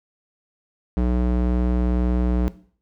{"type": "tone with band-pass filter", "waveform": "square", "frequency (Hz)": 61, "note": "B1", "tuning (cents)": -21, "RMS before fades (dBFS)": -20, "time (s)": [0.97, 2.48], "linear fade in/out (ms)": 0, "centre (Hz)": 200, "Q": 0.68, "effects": ["noise-tail reverb RT60 0.5 s tail -17 dB re dry"]}